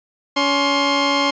15% pulse tone pair together, 281.9 / 1059 Hz, C#4 / C6, +29 / +21 cents, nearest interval octave + major seventh, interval 2292 cents, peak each -12 dBFS, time 0.36-1.31 s, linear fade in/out 10 ms, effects resampled to 16000 Hz

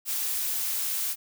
blue noise, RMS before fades -29 dBFS, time 0.05-1.16 s, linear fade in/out 50 ms, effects none

